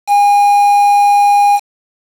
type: tone with quantisation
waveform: triangle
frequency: 815 Hz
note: G#5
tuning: 33 cents flat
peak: -4 dBFS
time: 0.07-1.6 s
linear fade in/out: 50 ms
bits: 4
effects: low-pass 12000 Hz 12 dB/octave